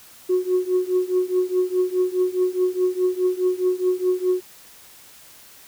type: tone with tremolo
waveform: sine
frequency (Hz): 366.1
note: F#4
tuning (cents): -18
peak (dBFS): -13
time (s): 0.29-4.41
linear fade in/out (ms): 10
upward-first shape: triangle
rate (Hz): 4.8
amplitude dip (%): 95
effects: tanh soft clip ceiling -12 dBFS + white hiss -47 dBFS RMS until 5.67 s